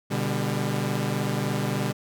sawtooth chord, G major, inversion first, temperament equal with one note detuned, 123.47 / 146.83 / 199.54 Hz, B2 / D3 / G3, 0 / 0 / +31 cents, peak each -25 dBFS, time 0.1-1.93 s, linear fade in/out 20 ms, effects none

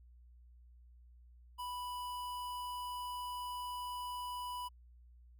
square tone with notch filter, 987.8 Hz, B5, in tune, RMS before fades -42 dBFS, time 1.58-4.69 s, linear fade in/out 20 ms, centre 6300 Hz, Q 1.7, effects added 60 Hz sine -57 dBFS peak until 5.39 s

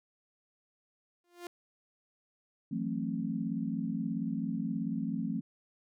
sawtooth tone with exponential growth, 349.6 Hz, F4, 2 cents sharp, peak -34 dBFS, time 1.24-1.47 s, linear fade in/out 2 ms, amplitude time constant 49 ms
sine chord, F# half-diminished seventh, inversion third, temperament just, 166.5 / 185 / 222 / 266.4 Hz, E3 / F#3 / A3 / C4, +18 / 0 / +16 / +31 cents, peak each -38 / -38 / -35 / -37 dBFS, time 2.71-5.41 s, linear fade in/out 10 ms
effects none

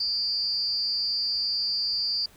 sine tone with amplitude modulation, 4701 Hz, D8, 1 cent sharp, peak -21 dBFS, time 0-2.26 s, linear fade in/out 5 ms, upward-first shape sine, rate 290 Hz, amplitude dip 75%, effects pink hiss -55 dBFS RMS until 2.36 s

